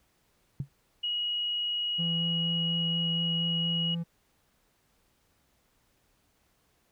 sine tone with exponential decay, 138.59 Hz, C#3, in tune, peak -25 dBFS, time 0.6-0.69 s, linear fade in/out 2 ms, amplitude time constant 18 ms
sine tone, 2900 Hz, F#7, 35 cents flat, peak -28 dBFS, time 1.03-3.95 s, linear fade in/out 10 ms
triangle tone with vibrato, 168.3 Hz, E3, 36 cents sharp, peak -28 dBFS, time 1.98-4.04 s, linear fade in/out 20 ms, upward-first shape sine, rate 4.2 Hz, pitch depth 11 cents each way
effects pink hiss -70 dBFS RMS until 6.91 s

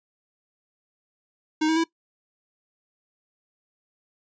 square tone with pitch steps, 311.1 / 319.8 / 328.8 Hz, D#4 / D#4 / E4, 0 / +48 / -4 cents, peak -20 dBFS, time 1.61-1.841 s, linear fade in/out 10 ms, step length 77 ms, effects noise-tail reverb RT60 0.1 s tail -20 dB re dry + resampled to 16000 Hz

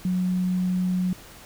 sine tone, 182.7 Hz, F#3, 22 cents flat, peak -21 dBFS, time 0.05-1.13 s, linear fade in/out 2 ms, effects pink hiss -46 dBFS RMS until 1.45 s

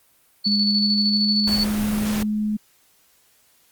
sine tone with tremolo, 4449 Hz, C#8, 5 cents sharp, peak -17 dBFS, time 0.44-1.65 s, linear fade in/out 20 ms, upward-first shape square, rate 13 Hz, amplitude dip 35%
sine tone with pitch glide, 206.3 to 212 Hz, G#3 to G#3, -11 to +36 cents, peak -20 dBFS, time 0.46-2.57 s, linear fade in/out 10 ms, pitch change +47 cents, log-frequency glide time 0.67-2.06 s
pink noise, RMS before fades -29 dBFS, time 1.47-2.23 s, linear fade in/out 5 ms
effects white hiss -59 dBFS RMS until 3.71 s + Opus 32 kbps

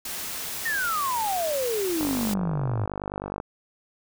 white noise, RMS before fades -33 dBFS, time 0.05-2.34 s, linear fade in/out 5 ms
sine exponential sweep, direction down, 1875 to 100.4 Hz, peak -24 dBFS, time 0.65-2.86 s, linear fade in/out 10 ms
click train, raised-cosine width 1 ms, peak -17 dBFS, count 70, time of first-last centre 2.01-3.401 s, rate 49.6 Hz
effects none

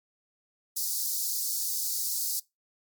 white high-pass noise, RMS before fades -30 dBFS, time 0.76-2.4 s, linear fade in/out 10 ms, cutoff 4400 Hz, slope 48 dB/octave, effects noise-tail reverb RT60 0.2 s tail -22 dB re dry + MP3 96 kbps

